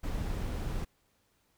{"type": "noise", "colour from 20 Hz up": "brown", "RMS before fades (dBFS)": -34, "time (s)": [0.03, 0.85], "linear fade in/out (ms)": 10, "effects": ["pink hiss -72 dBFS RMS until 1.57 s"]}